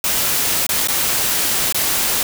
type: noise with dropouts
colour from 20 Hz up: white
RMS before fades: -18 dBFS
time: 0.04-2.23 s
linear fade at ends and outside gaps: 2 ms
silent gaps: 0.667-0.691 / 0.874-0.884 / 1.725-1.745 s
effects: none